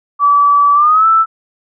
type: tone with pitch glide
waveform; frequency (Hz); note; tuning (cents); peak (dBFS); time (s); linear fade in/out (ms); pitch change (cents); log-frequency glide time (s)
sine; 1151 to 1322.2; D6 to E6; -35 to +5; -6; 0.19-1.26; 50; +240; 0.74-1.06
effects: none